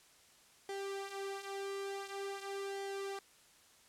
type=tone with flanger; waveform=sawtooth; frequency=394.3 Hz; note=G4; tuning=10 cents sharp; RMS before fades=-42 dBFS; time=0.69-3.19 s; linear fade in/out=2 ms; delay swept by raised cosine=0.76 to 6.26 ms; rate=0.47 Hz; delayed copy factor=-0.65; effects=white hiss -64 dBFS RMS until 3.88 s + low-pass 10000 Hz 12 dB/octave